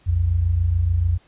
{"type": "tone pair together", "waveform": "sine", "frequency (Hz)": [60, 86.96], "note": ["B1", "F2"], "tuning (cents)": [-49, -7], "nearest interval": "tritone", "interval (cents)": 642, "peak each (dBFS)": [-23, -17], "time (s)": [0.06, 1.18], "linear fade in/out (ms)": 20, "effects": ["pink hiss -57 dBFS RMS until 1.27 s", "resampled to 8000 Hz"]}